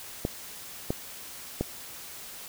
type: clicks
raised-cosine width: 2 ms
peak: -13 dBFS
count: 3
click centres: 0.251 / 0.905 / 1.61 s
effects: white hiss -43 dBFS RMS until 2.48 s